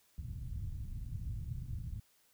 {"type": "low-pass noise", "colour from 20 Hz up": "white", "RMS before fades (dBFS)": -41, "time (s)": [0.18, 2], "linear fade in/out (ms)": 0, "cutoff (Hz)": 120, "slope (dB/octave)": 24, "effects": ["white hiss -70 dBFS RMS until 2.33 s"]}